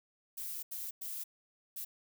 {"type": "noise bursts at uneven times", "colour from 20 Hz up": "violet", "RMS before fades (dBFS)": -41, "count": 4, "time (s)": [[0.37, 0.63], [0.71, 0.91], [1.01, 1.24], [1.76, 1.85]], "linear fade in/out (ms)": 10, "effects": []}